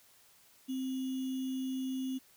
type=tone with sample-and-hold; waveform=sine; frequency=261.6 Hz; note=C4; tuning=in tune; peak=-33 dBFS; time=0.68-2.19 s; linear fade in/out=20 ms; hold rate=3150 Hz; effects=white hiss -63 dBFS RMS until 2.36 s